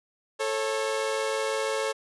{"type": "tone pair together", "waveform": "sawtooth", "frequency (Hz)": [440, 546.2], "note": ["A4", "C#5"], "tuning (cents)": [0, -26], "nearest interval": "major third", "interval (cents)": 374, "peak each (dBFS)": -25, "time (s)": [0.39, 1.93], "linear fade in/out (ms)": 20, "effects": ["resampled to 24000 Hz"]}